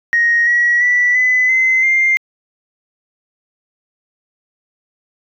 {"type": "tone with pitch steps", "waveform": "sine", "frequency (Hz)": [1874, 1917.8, 1962.6, 2009, 2055, 2103], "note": ["A#6", "A#6", "B6", "B6", "C7", "C7"], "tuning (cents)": [9, 49, -11, 29, -32, 8], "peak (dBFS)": -9, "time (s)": [0.13, 2.17], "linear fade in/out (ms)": 0, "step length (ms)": 340, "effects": ["tanh soft clip ceiling -5 dBFS"]}